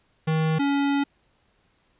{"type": "tone pair in turn", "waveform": "square", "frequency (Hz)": [158.4, 281.4], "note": ["D#3", "C#4"], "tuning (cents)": [31, 26], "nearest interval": "minor seventh", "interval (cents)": 995, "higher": "second", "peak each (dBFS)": -21, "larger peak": "neither", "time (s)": [[0.27, 0.59], [0.59, 1.04]], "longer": "second", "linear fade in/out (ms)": 10, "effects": ["pink hiss -66 dBFS RMS until 1.99 s", "resampled to 8000 Hz"]}